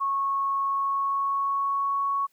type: tone with pitch glide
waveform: sine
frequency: 1100 to 1111.5 Hz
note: C#6 to C#6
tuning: -14 to +4 cents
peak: -23 dBFS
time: 0-2.27 s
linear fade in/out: 20 ms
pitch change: +18 cents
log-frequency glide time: 0.63-1.97 s
effects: white hiss -68 dBFS RMS until 2.32 s